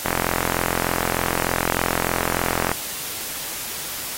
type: click train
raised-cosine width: 0.5 ms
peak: -5 dBFS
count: 116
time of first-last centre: 0.06-2.716 s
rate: 43.3 Hz
effects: white hiss -30 dBFS RMS until 4.17 s + AAC 48 kbps